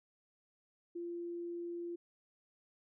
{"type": "tone", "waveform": "sine", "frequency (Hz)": 344.5, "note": "F4", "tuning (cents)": -24, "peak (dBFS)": -39, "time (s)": [0.95, 1.96], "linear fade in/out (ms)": 10, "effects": []}